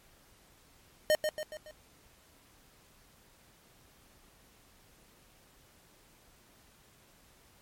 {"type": "tone with echo", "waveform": "square", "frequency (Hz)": 613, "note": "D#5", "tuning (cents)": -26, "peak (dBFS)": -23, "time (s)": [1.1, 1.15], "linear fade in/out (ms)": 0, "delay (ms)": 140, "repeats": 4, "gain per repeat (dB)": -6, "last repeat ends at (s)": 1.71, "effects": ["pink hiss -62 dBFS RMS until 7.61 s", "MP3 64 kbps"]}